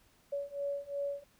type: beating tone pair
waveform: sine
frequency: 564 / 566.8 Hz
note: C#5 / C#5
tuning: +30 / +38 cents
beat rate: 2.8 Hz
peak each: -38 / -37 dBFS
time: 0.32-1.24 s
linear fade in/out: 10 ms
effects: pink hiss -67 dBFS RMS until 1.39 s